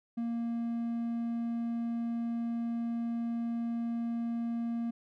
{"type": "tone", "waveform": "triangle", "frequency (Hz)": 233.1, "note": "A#3", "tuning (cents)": 0, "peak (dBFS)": -29, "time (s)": [0.17, 4.91], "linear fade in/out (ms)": 10, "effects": []}